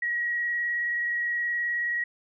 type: tone with vibrato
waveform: sine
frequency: 1907 Hz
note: A#6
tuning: 39 cents sharp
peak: -25 dBFS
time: 0.02-2.04 s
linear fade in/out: 5 ms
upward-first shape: sine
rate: 19 Hz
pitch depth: 14 cents each way
effects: none